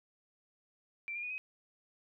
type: tone with pitch steps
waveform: sine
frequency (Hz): 2349 / 2407 / 2466 / 2526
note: D7 / D7 / D#7 / D#7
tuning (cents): 0 / +42 / -16 / +26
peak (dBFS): -37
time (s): 1.08-1.38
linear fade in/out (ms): 0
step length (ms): 75
effects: none